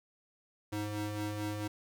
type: ring-modulated tone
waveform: 35% pulse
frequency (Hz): 209.5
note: G#3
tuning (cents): +15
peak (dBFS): -30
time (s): 0.72-1.68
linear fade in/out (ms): 10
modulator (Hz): 107
effects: none